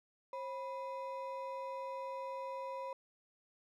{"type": "ring-modulated tone", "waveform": "triangle", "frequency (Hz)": 760, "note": "F#5", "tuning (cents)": 46, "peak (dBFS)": -35, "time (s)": [0.33, 2.93], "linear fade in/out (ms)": 2, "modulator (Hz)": 224, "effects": []}